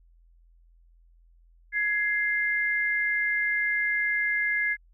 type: tone pair together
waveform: sine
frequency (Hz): 1673.7 / 2093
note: G#6 / C7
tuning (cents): +13 / 0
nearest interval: major third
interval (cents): 387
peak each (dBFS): -26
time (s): 1.72-4.77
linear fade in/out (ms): 50
effects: added 42 Hz sine -55 dBFS peak until 4.93 s